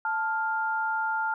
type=tone pair together; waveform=sine; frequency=881 / 1400 Hz; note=A5 / F6; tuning=+2 / +4 cents; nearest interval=minor sixth; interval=802 cents; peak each=-28 dBFS; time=0.05-1.34 s; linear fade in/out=2 ms; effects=none